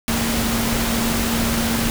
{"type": "tone in noise", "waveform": "sine", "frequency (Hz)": 230, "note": "A#3", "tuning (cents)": -23, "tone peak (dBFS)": -22, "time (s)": [0.08, 1.9], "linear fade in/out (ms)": 0, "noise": "pink", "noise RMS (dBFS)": -22, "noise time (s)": [0.08, 1.9], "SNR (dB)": -3, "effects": []}